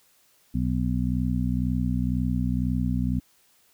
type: harmonic tone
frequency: 62 Hz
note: B1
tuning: 7 cents sharp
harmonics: 1 / 2 / 3 / 4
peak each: -28 / -28 / -28 / -28 dBFS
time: 0.54-3.2 s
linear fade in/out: 10 ms
effects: white hiss -62 dBFS RMS until 3.73 s